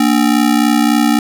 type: ring-modulated tone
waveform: square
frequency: 261.6 Hz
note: C4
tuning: in tune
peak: -7 dBFS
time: 0-1.19 s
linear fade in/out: 2 ms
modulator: 31.8 Hz
effects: none